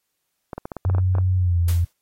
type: clicks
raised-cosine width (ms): 1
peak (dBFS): -16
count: 11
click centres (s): 0.532 / 0.58 / 0.655 / 0.718 / 0.767 / 0.851 / 0.899 / 0.949 / 0.983 / 1.152 / 1.184
type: tone with pitch glide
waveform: sine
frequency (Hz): 92.5 to 85.81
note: F#2 to F2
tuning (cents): 0 to -30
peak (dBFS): -16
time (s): 0.85-1.85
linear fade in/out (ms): 10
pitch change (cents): -130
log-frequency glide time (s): 1.36-1.59
type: noise with exponential decay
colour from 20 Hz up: white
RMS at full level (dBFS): -30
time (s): 1.68-1.93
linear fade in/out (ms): 5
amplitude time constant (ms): 54
effects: white hiss -75 dBFS RMS until 2.01 s + AAC 48 kbps